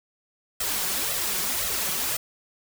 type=noise with flanger; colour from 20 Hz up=white; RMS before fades=-27 dBFS; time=0.6-2.17 s; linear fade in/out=5 ms; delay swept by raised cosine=1.5 to 5.5 ms; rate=1.9 Hz; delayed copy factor=+0.9; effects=none

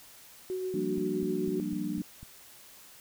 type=tone with tremolo; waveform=sine; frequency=371.4 Hz; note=F#4; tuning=7 cents sharp; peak=-30 dBFS; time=0.5-1.6 s; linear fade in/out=0 ms; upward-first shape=sine; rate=7.7 Hz; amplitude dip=25%
type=chord; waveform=sine; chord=G minor seventh; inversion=third; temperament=equal with one note detuned; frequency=174.61 / 196 / 233.1 / 298.3 Hz; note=F3 / G3 / Bb3 / D4; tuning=0 / 0 / 0 / +27 cents; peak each=-38 / -36 / -37 / -34 dBFS; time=0.74-2.02 s; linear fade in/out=2 ms
type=click train; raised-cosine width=5 ms; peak=-33 dBFS; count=6; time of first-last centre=0.98-2.23 s; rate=4 Hz
effects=white hiss -53 dBFS RMS until 3 s

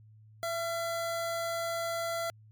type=tone pair together; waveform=square; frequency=670 / 1368.9 Hz; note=E5 / F6; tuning=+28 / -35 cents; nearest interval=octave; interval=1237 cents; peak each=-33 / -38 dBFS; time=0.43-2.3 s; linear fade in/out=0 ms; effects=added 108 Hz sine -53 dBFS peak until 2.51 s + MP3 96 kbps

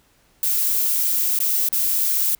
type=noise with dropouts; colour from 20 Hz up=violet; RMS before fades=-20 dBFS; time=0.43-2.35 s; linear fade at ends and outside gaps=1 ms; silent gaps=1.389-1.402 / 1.688-1.728 s; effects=pink hiss -59 dBFS RMS until 2.39 s

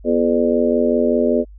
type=harmonic tone with a mistuned harmonic; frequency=85.2 Hz; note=F2; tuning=42 cents flat; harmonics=3 / 4 / 5 / 6 / 7; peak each=-18 / -22 / -19 / -22 / -20 dBFS; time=0.04-1.45 s; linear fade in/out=50 ms; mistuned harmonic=3; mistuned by=-72 cents; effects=added 50 Hz sine -37 dBFS peak until 1.58 s

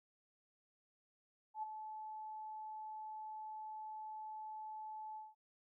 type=tone with ADSR envelope; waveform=sine; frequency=865 Hz; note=A5; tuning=30 cents flat; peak=-37 dBFS; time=1.54-5.35 s; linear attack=88 ms; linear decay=13 ms; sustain=-8 dB; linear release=190 ms; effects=none

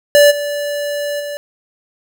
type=tone with level steps; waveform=square; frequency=581 Hz; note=D5; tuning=19 cents flat; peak=-6 / -19 / -23 dBFS; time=0.15-1.37 s; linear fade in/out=0 ms; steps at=0.3 / 1.19 s; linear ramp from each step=20 ms; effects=none

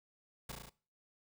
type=noise with echo; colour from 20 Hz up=pink; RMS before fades=-43 dBFS; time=0.49-0.52 s; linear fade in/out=5 ms; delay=35 ms; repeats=5; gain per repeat=-2 dB; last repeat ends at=0.695 s; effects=noise-tail reverb RT60 0.4 s tail -21 dB re dry

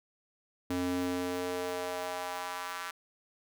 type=tone with high-pass filter sweep; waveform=square; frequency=89.7 Hz; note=F2; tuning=47 cents sharp; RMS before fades=-35 dBFS; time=0.7-2.91 s; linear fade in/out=5 ms; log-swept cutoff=210 to 1300 Hz; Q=2; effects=none

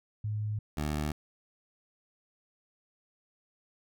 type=tone pair in turn; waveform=sine / 15% pulse; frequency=106.2 / 75.09 Hz; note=G#2 / D2; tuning=+39 / +39 cents; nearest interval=tritone; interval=600 cents; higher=first; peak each=-30 / -24 dBFS; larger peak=second; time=0.24-0.59 / 0.77-1.12 s; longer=neither; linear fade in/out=5 ms; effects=none

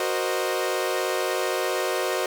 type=chord; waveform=sawtooth; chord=C half-diminished seventh; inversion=second; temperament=equal with one note detuned; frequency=370 / 466.2 / 523.3 / 618.7 Hz; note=Gb4 / Bb4 / C5 / Eb5; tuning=0 / 0 / 0 / -10 cents; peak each=-24 / -27 / -25 / -26 dBFS; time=0-2.26 s; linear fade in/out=2 ms; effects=none

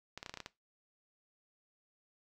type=clicks; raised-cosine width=0.2 ms; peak=-25 dBFS; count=8; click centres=0.176 / 0.229 / 0.262 / 0.295 / 0.34 / 0.373 / 0.403 / 0.461 s; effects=noise-tail reverb RT60 0.2 s tail -18 dB re dry

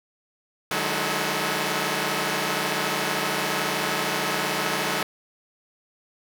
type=tone cluster; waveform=5% pulse; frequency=151.1 / 184.4 / 210.2 / 322 / 434.3 Hz; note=D3 / F#3 / G#3 / E4 / A4; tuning=+50 / -6 / +21 / -41 / -23 cents; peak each=-19 dBFS; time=0.71-5.03 s; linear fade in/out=2 ms; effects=none

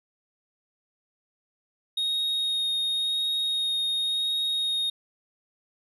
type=tone with vibrato; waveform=triangle; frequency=3729 Hz; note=A#7; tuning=in tune; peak=-23 dBFS; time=1.97-4.9 s; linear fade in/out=5 ms; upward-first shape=sine; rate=0.93 Hz; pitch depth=9 cents each way; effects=none

